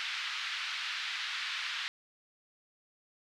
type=band-pass noise; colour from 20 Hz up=white; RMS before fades=-37 dBFS; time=0-1.88 s; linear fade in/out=0 ms; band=1300 to 3900 Hz; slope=24 dB/octave; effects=none